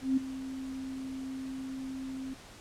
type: tone with ADSR envelope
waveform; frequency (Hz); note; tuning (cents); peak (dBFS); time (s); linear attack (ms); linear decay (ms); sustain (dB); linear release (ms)
sine; 264.3; C4; +18; -22; 0.01-2.34; 160; 13; -14; 6
effects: pink hiss -51 dBFS RMS until 2.6 s + low-pass 9000 Hz 12 dB/octave